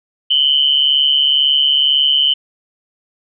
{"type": "tone pair together", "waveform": "sine", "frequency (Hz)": [2960, 3102], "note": ["F#7", "G7"], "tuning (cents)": [0, -19], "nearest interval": "minor second", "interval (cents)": 81, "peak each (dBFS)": -13, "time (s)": [0.3, 2.34], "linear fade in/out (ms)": 10, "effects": []}